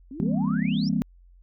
sine exponential sweep, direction up, 248.8 to 5588 Hz, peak -35 dBFS, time 0.11-0.89 s, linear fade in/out 2 ms
sine chord, C dominant seventh, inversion first, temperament equal with one note detuned, 164.81 / 200.2 / 233.1 / 261.6 Hz, E3 / G3 / Bb3 / C4, 0 / +37 / 0 / 0 cents, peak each -27 / -25 / -27 / -29 dBFS, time 0.2-1.02 s, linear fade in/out 0 ms
effects tanh soft clip ceiling -10 dBFS + added 44 Hz sine -50 dBFS peak until 1.42 s

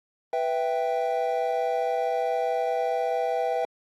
triangle chord, E minor, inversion second, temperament equal, 493.9 / 659.3 / 784 Hz, B4 / E5 / G5, 0 / 0 / 0 cents, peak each -26 dBFS, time 0.33-3.65 s, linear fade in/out 2 ms, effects AAC 48 kbps

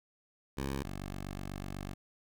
10% pulse tone pair in turn, 68.2 / 48.07 Hz, C#2 / G1, -28 / -33 cents, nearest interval tritone, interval 605 cents, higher first, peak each -26 / -31 dBFS, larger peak first, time 0.57-0.83 / 0.83-1.94 s, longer second, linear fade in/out 10 ms, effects none

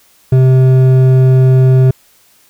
sine tone with hard clipping, 130 Hz, C3, 11 cents flat, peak -6 dBFS, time 0.32-1.91 s, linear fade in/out 5 ms, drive 8 dB, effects white hiss -49 dBFS RMS until 2.49 s

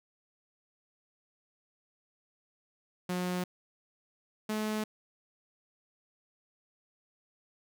sawtooth tone pair in turn, 180.3 / 214.9 Hz, F#3 / A3, -45 / -41 cents, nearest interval minor third, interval 304 cents, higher second, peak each -27 dBFS, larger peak neither, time 3.09-3.44 / 4.49-4.84 s, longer neither, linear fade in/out 5 ms, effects none

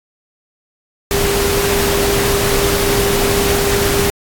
sine tone in noise, 400.7 Hz, G4, 38 cents sharp, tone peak -16 dBFS, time 1.11-4.1 s, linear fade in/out 0 ms, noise pink, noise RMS -17 dBFS, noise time 1.11-4.1 s, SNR -2 dB, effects AAC 64 kbps

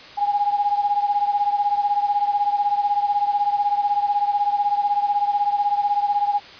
sine beating tone pair, 816 / 832 Hz, G#5 / G#5, -31 / +3 cents, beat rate 16 Hz, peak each -19 / -23 dBFS, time 0.17-6.4 s, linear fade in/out 20 ms, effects white hiss -41 dBFS RMS until 6.59 s + resampled to 11025 Hz

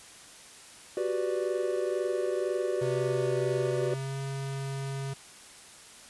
triangle chord, G major seventh, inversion third, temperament equal, 370 / 392 / 493.9 / 587.3 Hz, F#4 / G4 / B4 / D5, 0 / 0 / 0 / 0 cents, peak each -29 / -32 / -32 / -32 dBFS, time 0.97-3.94 s, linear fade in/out 2 ms
square tone with pitch glide, 130.81 to 136.52 Hz, C3 to C#3, 0 to -26 cents, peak -33 dBFS, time 2.81-5.14 s, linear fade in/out 10 ms, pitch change +74 cents, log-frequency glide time 3.6-4.18 s
effects white hiss -50 dBFS RMS until 6.09 s + resampled to 24000 Hz

